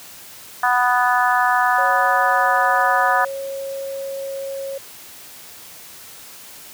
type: harmonic tone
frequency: 247.2 Hz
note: B3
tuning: 2 cents sharp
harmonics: 3 / 4 / 5 / 6 / 7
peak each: -19 / -20 / -21 / -22 / -22 dBFS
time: 0.63-3.25 s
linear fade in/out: 5 ms
type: tone with pitch glide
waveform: sine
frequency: 550 to 546.5 Hz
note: C#5 to C#5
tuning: -14 to -25 cents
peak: -25 dBFS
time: 1.78-4.78 s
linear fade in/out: 5 ms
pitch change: -11 cents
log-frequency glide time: 2.3-2.45 s
effects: white hiss -40 dBFS RMS until 6.73 s + high-pass 60 Hz 12 dB/octave